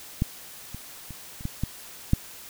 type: clicks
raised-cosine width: 5 ms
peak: -10 / -24 / -27 / -29 / -16 / -13 / -6 dBFS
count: 7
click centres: 0.221 / 0.746 / 1.107 / 1.409 / 1.454 / 1.636 / 2.134 s
effects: white hiss -44 dBFS RMS until 2.49 s